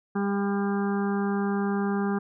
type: harmonic tone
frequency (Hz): 200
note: G3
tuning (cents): +35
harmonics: 1 / 2 / 4 / 5 / 6 / 7 / 8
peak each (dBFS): -25 / -30 / -35 / -41 / -38 / -41 / -40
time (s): 0.15-2.19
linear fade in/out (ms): 10
effects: none